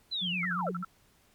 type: linear sweep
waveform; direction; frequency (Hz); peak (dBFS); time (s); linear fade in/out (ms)
sine; down; 4120 to 311.1; -30; 0.11-0.72; 20
type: tone with vibrato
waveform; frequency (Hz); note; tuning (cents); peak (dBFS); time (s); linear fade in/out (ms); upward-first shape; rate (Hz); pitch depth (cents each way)
sine; 178.9; F3; +42; -34; 0.21-0.84; 20; square; 8.5; 41
type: tone bursts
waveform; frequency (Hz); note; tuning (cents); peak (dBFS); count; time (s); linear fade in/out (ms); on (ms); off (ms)
sine; 1338; E6; +25; -33; 6; 0.43-0.848; 2; 23; 56
effects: pink hiss -65 dBFS RMS until 1.34 s + MP3 96 kbps